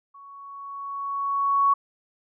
sine tone with level ramp, 1115 Hz, C#6, 10 cents sharp, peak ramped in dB -44 to -15 dBFS, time 0.14-1.74 s, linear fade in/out 10 ms, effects none

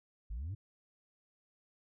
sine exponential sweep, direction up, 47 to 109.8 Hz, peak -35 dBFS, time 0.3-0.55 s, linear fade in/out 10 ms, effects tanh soft clip ceiling -36 dBFS

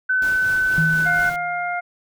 sine tone with pitch glide, 1514 to 1496.6 Hz, F#6 to F#6, +39 to +19 cents, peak -16 dBFS, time 0.09-1.3 s, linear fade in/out 10 ms, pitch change -20 cents, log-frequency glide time 0.78-1.12 s
pink noise with tremolo, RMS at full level -34 dBFS, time 0.22-1.36 s, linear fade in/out 2 ms, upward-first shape triangle, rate 4.2 Hz, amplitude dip 45%
sine tone with exponential decay, 160 Hz, D#3, 49 cents sharp, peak -16 dBFS, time 0.78-1.75 s, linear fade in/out 0 ms, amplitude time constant 210 ms
harmonic tone, 706 Hz, F5, 19 cents sharp, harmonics 1 / 2 / 3, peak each -24 / -27 / -29 dBFS, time 1.05-1.81 s, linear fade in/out 20 ms
effects none

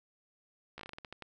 slowing click train, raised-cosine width 0.3 ms, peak -28 dBFS, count 11, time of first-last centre 0.78-1.223 s, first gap 14 ms, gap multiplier 1.24, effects none

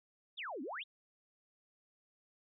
sine exponential two-way sweep, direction down then up, 3875 to 239.4 to 3875 Hz, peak -40 dBFS, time 0.37-0.84 s, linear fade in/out 20 ms, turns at 0.62 s, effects none

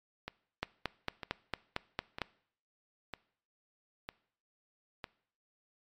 two click trains, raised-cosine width 0.3 ms, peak -16 / -23 dBFS, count 8 / 6, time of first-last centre 0.63-2.217 / 0.28-5.042 s, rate 4.41 / 1.05 Hz, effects noise-tail reverb RT60 0.6 s tail -21 dB re dry + MP3 64 kbps

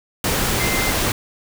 sine tone in noise, 2082 Hz, C7, 9 cents flat, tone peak -24 dBFS, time 0.6-0.91 s, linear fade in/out 2 ms, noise pink, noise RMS -20 dBFS, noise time 0.24-1.12 s, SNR -7 dB, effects none

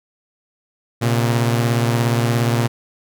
sawtooth beating tone pair, 117.5 / 134.5 Hz, A#2 / C3, +14 / +48 cents, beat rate 17 Hz, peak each -12 / -19 dBFS, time 1.01-2.68 s, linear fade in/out 20 ms, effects none

